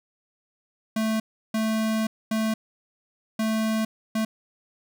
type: tone bursts at uneven times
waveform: square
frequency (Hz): 220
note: A3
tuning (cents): 0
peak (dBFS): -23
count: 5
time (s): 0.96-1.2 / 1.54-2.07 / 2.31-2.54 / 3.39-3.85 / 4.15-4.25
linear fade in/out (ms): 5
effects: none